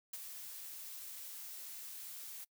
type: noise with ADSR envelope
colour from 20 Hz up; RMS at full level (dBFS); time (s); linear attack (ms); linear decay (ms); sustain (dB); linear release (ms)
blue; -42; 0.13-2.45; 6; 30; -6; 16
effects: noise-tail reverb RT60 0.1 s tail -24 dB re dry